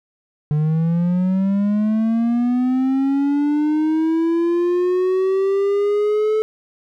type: linear sweep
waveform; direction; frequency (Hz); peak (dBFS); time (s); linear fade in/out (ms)
triangle; up; 148.3 to 435.9; -13; 0.51-6.42; 0
effects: none